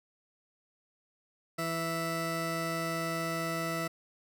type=tone pair together; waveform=20% pulse; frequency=164.82 / 659.3 Hz; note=E3 / E5; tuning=0 / 0 cents; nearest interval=2 octaves; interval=2400 cents; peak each=-30 / -29 dBFS; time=1.58-3.88 s; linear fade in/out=10 ms; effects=none